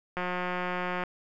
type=click train; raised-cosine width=0.5 ms; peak=-17 dBFS; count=157; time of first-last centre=0.17-1.037 s; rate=180 Hz; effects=none